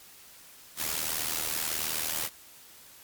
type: noise with amplitude modulation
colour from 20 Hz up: white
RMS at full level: -28 dBFS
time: 0.76-2.3 s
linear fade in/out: 50 ms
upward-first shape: sine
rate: 78.7 Hz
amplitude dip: 75%
effects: white hiss -52 dBFS RMS until 3.03 s + MP3 96 kbps